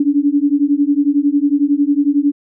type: beating tone pair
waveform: sine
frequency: 281.7 / 292.7 Hz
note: C#4 / D4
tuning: +28 / -6 cents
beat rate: 11 Hz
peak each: -14 dBFS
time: 0-2.32 s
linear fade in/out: 5 ms
effects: none